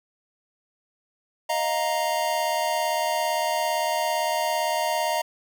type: chord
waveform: square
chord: Eb suspended second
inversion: none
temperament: just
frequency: 622.3 / 700 / 933.4 Hz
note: Eb5 / F5 / Bb5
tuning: 0 / +4 / +2 cents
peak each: -28 / -29 / -27 dBFS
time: 1.49-5.22 s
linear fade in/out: 10 ms
effects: none